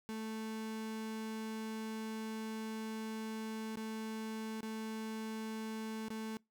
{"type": "tone with dropouts", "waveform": "35% pulse", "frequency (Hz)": 220, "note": "A3", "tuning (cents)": 0, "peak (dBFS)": -38, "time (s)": [0.09, 6.37], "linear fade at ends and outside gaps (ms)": 0, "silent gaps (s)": [[3.757, 3.772], [4.607, 4.63], [6.083, 6.104]], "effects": ["noise-tail reverb RT60 0.2 s tail -24 dB re dry"]}